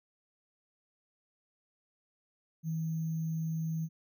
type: tone with sample-and-hold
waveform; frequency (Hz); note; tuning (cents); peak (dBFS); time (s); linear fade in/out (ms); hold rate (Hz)
sine; 161.1; E3; -39; -31; 2.63-3.89; 50; 6300
effects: none